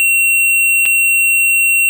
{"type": "tone with dropouts", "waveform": "square", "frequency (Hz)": 2731, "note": "F7", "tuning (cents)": -39, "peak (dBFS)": -10, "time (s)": [0, 1.89], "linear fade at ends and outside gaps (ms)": 0, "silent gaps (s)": [0.855, 0.861], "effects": ["8-bit"]}